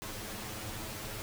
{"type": "noise with comb filter", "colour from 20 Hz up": "pink", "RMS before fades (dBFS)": -41, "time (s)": [0.02, 1.22], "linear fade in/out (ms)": 0, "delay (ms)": 9.3, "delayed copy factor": 0.8, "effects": []}